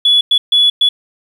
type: tone bursts at uneven times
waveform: sine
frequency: 3410 Hz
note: G#7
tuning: 45 cents sharp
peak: -6 dBFS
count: 4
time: 0.05-0.21 / 0.31-0.38 / 0.52-0.7 / 0.81-0.89 s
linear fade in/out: 5 ms
effects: tanh soft clip ceiling -2 dBFS + 7-bit